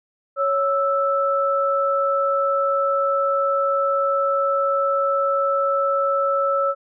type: tone pair together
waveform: sine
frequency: 554.4 / 1318.5 Hz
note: C#5 / E6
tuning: 0 / 0 cents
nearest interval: octave + minor third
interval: 1500 cents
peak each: -20 dBFS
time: 0.36-6.75 s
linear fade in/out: 50 ms
effects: none